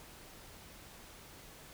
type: silence
effects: pink hiss -54 dBFS RMS until 1.73 s